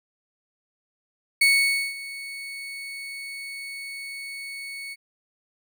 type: tone with ADSR envelope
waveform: 35% pulse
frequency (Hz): 2217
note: C#7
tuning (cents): 0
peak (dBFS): -13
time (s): 1.41-4.96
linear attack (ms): 7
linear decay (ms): 520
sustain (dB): -19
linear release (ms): 36
effects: none